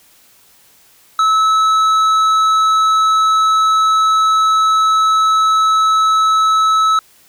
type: tone with tanh clipping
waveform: sine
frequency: 1300 Hz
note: E6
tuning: 24 cents flat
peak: -11 dBFS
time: 1.19-6.99 s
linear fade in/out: 2 ms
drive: 9 dB
effects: white hiss -49 dBFS RMS until 7.28 s